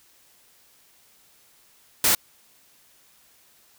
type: noise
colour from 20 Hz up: white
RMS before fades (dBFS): -19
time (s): 2.04-2.15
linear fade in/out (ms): 2
effects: white hiss -58 dBFS RMS until 3.78 s